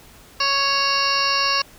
harmonic tone, 554.4 Hz, C#5, in tune, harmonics 1 / 2 / 3 / 4 / 5 / 7 / 8 / 9 / 10, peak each -32 / -22 / -28 / -32 / -24 / -32 / -25 / -28 / -25 dBFS, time 0.4-1.62 s, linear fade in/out 5 ms, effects pink hiss -47 dBFS RMS until 1.78 s

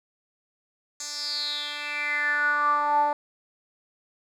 10% pulse tone with band-pass filter sweep, 293.7 Hz, D4, in tune, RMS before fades -26 dBFS, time 1-3.13 s, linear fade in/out 2 ms, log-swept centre 6400 to 760 Hz, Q 7.4, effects none

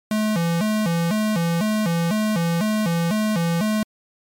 square tone with vibrato, 190.3 Hz, F#3, 49 cents sharp, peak -19 dBFS, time 0.11-3.83 s, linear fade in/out 2 ms, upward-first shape square, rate 2 Hz, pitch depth 210 cents each way, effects MP3 96 kbps

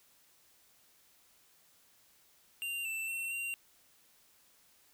square tone with pitch steps, 2780 / 2664 / 2709 / 2760 Hz, F7 / E7 / E7 / F7, -9 / +18 / +47 / -21 cents, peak -36 dBFS, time 2.62-3.54 s, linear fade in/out 0 ms, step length 230 ms, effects white hiss -66 dBFS RMS until 4.93 s

